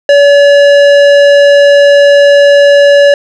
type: tone with tanh clipping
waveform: sine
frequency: 570 Hz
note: C#5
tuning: 48 cents sharp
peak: -3 dBFS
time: 0.09-3.14 s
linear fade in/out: 2 ms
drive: 15 dB
effects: none